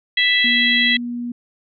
harmonic tone, 659.3 Hz, E5, in tune, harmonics 3 / 4 / 5 / 6, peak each -16 / -24 / -18 / -23 dBFS, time 0.17-0.97 s, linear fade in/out 5 ms
sine tone, 240.6 Hz, B3, 45 cents flat, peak -23 dBFS, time 0.44-1.32 s, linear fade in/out 5 ms
effects none

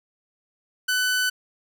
sawtooth tone, 1500 Hz, F#6, 23 cents sharp, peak -17 dBFS, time 0.88-1.3 s, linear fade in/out 10 ms, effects none

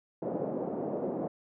white band-pass noise, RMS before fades -34 dBFS, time 0.22-1.28 s, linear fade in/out 5 ms, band 160 to 600 Hz, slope 24 dB/octave, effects none

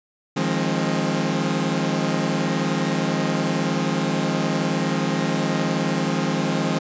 sawtooth chord, F minor seventh, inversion third, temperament equal with one note detuned, 155.56 / 174.61 / 207.7 / 267.1 Hz, Eb3 / F3 / Ab3 / C4, 0 / 0 / 0 / +36 cents, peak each -22 dBFS, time 0.36-6.79 s, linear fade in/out 10 ms, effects resampled to 16000 Hz

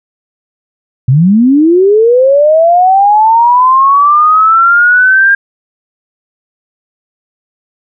sine linear sweep, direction up, 119.5 to 1613 Hz, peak -3 dBFS, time 1.08-5.35 s, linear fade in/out 5 ms, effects none

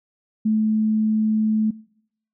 sine tone, 216.9 Hz, A3, 25 cents flat, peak -16 dBFS, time 0.45-1.71 s, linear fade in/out 10 ms, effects noise-tail reverb RT60 0.7 s tail -23 dB re dry

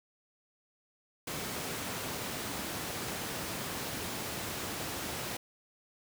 pink high-pass noise, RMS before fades -38 dBFS, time 1.27-5.37 s, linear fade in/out 5 ms, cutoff 110 Hz, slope 12 dB/octave, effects none

